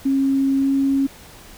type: tone with pitch glide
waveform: sine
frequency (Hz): 271.5 to 273.2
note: C#4 to C#4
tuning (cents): -36 to -25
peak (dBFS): -15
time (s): 0.05-1.07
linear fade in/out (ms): 10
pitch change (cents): +11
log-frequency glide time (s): 0.56-0.7
effects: pink hiss -43 dBFS RMS until 1.57 s